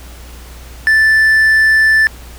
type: tone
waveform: triangle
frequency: 1760 Hz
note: A6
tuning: in tune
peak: -5 dBFS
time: 0.87-2.07 s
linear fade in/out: 0 ms
effects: added 60 Hz sine -32 dBFS peak until 2.38 s + pink hiss -38 dBFS RMS until 2.38 s